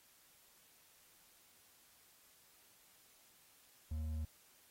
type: tone with hard clipping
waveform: triangle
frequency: 77.78 Hz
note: D#2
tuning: in tune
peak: -39 dBFS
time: 3.91-4.25 s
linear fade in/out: 5 ms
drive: 8 dB
effects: white hiss -67 dBFS RMS until 4.7 s + AAC 48 kbps